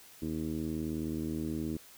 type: tone with low-pass filter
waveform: 10% pulse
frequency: 79 Hz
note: D#2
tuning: 27 cents sharp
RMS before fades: -35 dBFS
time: 0.22-1.77 s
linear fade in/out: 5 ms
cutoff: 300 Hz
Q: 2.8
effects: white hiss -55 dBFS RMS until 1.97 s